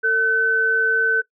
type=tone pair together; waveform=sine; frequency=449.1 / 1519 Hz; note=A4 / F#6; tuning=+35 / +45 cents; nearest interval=octave + major sixth; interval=2110 cents; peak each=-23 / -16 dBFS; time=0.03-1.22 s; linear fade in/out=20 ms; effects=noise-tail reverb RT60 0.1 s tail -18 dB re dry